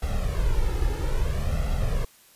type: noise with flanger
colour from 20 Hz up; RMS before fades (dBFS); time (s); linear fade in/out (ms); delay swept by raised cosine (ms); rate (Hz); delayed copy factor
brown; -24; 0.02-2.05; 5; 1.5 to 2.35; 0.61; +0.8
effects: white hiss -55 dBFS RMS until 2.35 s + resampled to 32000 Hz